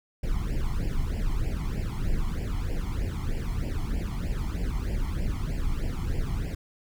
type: noise with flanger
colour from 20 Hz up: brown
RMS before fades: -28 dBFS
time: 0.23-6.55 s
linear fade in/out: 5 ms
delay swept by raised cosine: 0.39 to 0.96 ms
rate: 3.2 Hz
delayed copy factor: +0.95
effects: none